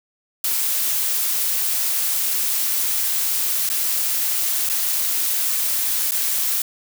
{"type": "noise with dropouts", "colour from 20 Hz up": "blue", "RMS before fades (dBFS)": -21, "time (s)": [0.44, 6.62], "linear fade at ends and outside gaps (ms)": 2, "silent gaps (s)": [[3.691, 3.699], [4.69, 4.697], [6.11, 6.119]], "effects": []}